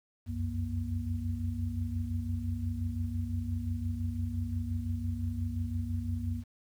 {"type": "tone cluster", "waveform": "sine", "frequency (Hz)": [65.8, 86.9, 92.7, 237.8], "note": ["C2", "F2", "F#2", "A#3"], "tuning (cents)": [10, -8, 4, 35], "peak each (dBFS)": [-39, -39, -33, -38], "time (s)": [0.26, 6.44], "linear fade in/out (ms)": 50, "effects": ["10-bit"]}